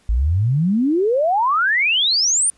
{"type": "exponential sweep", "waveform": "sine", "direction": "up", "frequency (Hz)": [51.91, 9580], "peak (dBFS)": -14, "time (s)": [0.09, 2.5], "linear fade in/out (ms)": 0, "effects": ["pink hiss -57 dBFS RMS until 2.57 s", "resampled to 24000 Hz"]}